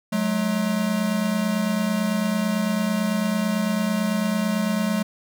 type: tone pair together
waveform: square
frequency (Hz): 185 / 214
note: F#3 / A3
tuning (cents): 0 / -48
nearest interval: minor third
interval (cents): 252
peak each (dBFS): -26 / -23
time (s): 0.12-5.03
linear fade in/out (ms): 10
effects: none